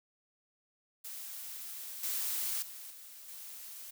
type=noise with level steps; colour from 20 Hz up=blue; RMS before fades=-44 / -35 / -47 / -51 / -47 dBFS; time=1.04-3.91 s; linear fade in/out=10 ms; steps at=2.03 / 2.62 / 2.9 / 3.28 s; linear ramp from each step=5 ms; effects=none